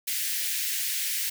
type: high-pass noise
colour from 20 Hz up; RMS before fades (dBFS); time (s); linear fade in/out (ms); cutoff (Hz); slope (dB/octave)
white; -29; 0.07-1.3; 10; 1700; 48
effects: none